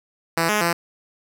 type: tone with pitch steps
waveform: 5% pulse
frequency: 165.9 / 210.6 / 170.3 Hz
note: E3 / G#3 / F3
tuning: +11 / +24 / -43 cents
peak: -7 dBFS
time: 0.37-0.73 s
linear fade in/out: 5 ms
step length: 120 ms
effects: none

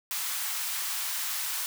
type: high-pass noise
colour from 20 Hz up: white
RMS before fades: -32 dBFS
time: 0.11-1.66 s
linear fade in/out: 0 ms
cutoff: 840 Hz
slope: 24 dB/octave
effects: none

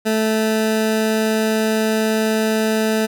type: tone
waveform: 20% pulse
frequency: 219 Hz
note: A3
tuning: 8 cents flat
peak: -11 dBFS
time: 0.05-3.07 s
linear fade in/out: 20 ms
effects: none

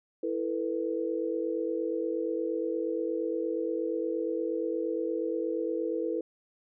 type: chord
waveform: sine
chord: E suspended fourth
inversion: none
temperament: equal with one note detuned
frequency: 329.6 / 445.4 / 493.9 Hz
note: E4 / A4 / B4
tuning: 0 / +21 / 0 cents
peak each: -32 / -33 / -33 dBFS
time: 0.23-6.21 s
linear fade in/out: 5 ms
effects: none

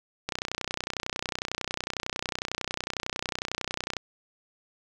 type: click train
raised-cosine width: 0.2 ms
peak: -12 dBFS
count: 115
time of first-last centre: 0.29-3.967 s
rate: 31 Hz
effects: none

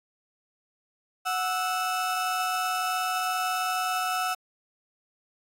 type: tone pair together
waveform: 35% pulse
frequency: 737 / 1311.6 Hz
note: F#5 / E6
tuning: -7 / -9 cents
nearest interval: minor seventh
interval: 998 cents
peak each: -27 dBFS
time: 1.25-4.35 s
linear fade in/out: 20 ms
effects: AAC 48 kbps

